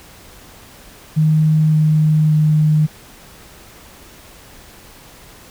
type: tone with pitch steps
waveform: sine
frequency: 155.56 / 154.49 / 153.42 Hz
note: D#3 / D#3 / D#3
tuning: 0 / -12 / -24 cents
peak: -10 dBFS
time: 1.16-2.87 s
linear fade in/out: 20 ms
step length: 570 ms
effects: pink hiss -42 dBFS RMS until 5.5 s